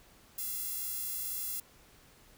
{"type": "tone with high-pass filter", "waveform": "sawtooth", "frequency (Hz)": 683, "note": "F5", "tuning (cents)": -39, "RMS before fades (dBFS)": -37, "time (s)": [0.38, 1.6], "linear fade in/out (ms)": 5, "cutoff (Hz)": 12000, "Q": 0.57, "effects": ["pink hiss -60 dBFS RMS until 2.37 s"]}